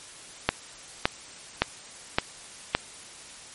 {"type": "click train", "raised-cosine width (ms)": 0.3, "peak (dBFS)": -3, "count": 5, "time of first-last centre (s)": [0.49, 2.75], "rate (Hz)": 1.77, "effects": ["white hiss -45 dBFS RMS until 3.54 s", "MP3 48 kbps"]}